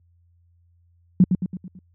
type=tone with echo; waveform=sine; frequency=183 Hz; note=F#3; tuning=19 cents flat; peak=-9 dBFS; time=1.2-1.24 s; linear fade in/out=2 ms; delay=110 ms; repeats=5; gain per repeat=-6 dB; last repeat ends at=1.79 s; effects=added 86 Hz sine -54 dBFS peak until 1.94 s + high-pass 80 Hz 12 dB/octave